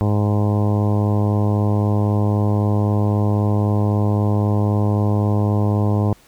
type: harmonic tone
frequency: 103.83 Hz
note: G#2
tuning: in tune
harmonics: 1 / 2 / 3 / 4 / 5 / 6 / 7 / 8 / 9 / 10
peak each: -16 / -22 / -26 / -28 / -30 / -32 / -33 / -34 / -35 / -36 dBFS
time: 0.01-6.13 s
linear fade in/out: 0 ms
effects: pink hiss -51 dBFS RMS until 6.27 s